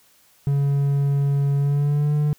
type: tone with pitch glide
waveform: triangle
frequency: 140.7 to 148.64 Hz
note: C#3 to D3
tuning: +26 to +21 cents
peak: -15 dBFS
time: 0.47-2.33 s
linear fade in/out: 0 ms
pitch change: +95 cents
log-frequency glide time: 1.57-2.14 s
effects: white hiss -57 dBFS RMS until 2.38 s